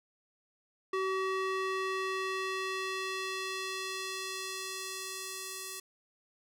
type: tone with band-pass filter sweep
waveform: square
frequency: 379.9 Hz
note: F#4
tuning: 46 cents sharp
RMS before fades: -36 dBFS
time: 0.93-5.8 s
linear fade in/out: 5 ms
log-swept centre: 1100 to 9500 Hz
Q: 0.7
effects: none